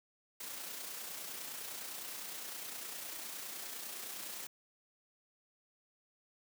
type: noise with amplitude modulation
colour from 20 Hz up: white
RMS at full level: -43 dBFS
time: 0.4-4.47 s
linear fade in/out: 5 ms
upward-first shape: sine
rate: 29.8 Hz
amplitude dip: 35%
effects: high-pass 200 Hz 12 dB/octave